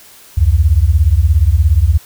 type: beating tone pair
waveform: sine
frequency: 68.8 / 85.8 Hz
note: C#2 / F2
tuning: -12 / -30 cents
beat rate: 17 Hz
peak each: -10 dBFS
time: 0.37-1.98 s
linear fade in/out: 10 ms
effects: white hiss -41 dBFS RMS until 2.05 s